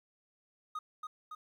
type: tone with echo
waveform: triangle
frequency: 1244.5 Hz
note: D#6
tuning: in tune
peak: -34 dBFS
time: 0.75-0.79 s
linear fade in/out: 5 ms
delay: 280 ms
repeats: 2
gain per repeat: -3 dB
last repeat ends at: 1.35 s
effects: 12-bit